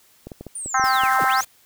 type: clicks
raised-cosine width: 2 ms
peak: -21 dBFS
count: 8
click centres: 0.27 / 0.318 / 0.41 / 0.467 / 0.66 / 0.797 / 0.84 / 1.036 s
type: linear two-way sweep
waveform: sine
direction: down then up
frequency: 9440 to 87 to 7010 Hz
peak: -28 dBFS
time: 0.55-1.44 s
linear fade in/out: 5 ms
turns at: 1.23 s
type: harmonic tone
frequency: 261.6 Hz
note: C4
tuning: in tune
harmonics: 3 / 4 / 5 / 6 / 7 / 8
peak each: -21 / -23 / -21 / -24 / -30 / -33 dBFS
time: 0.74-1.41 s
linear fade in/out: 5 ms
type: noise with tremolo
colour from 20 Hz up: white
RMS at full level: -34 dBFS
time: 0.84-1.45 s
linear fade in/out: 5 ms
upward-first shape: triangle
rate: 11 Hz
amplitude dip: 30%
effects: white hiss -56 dBFS RMS until 1.65 s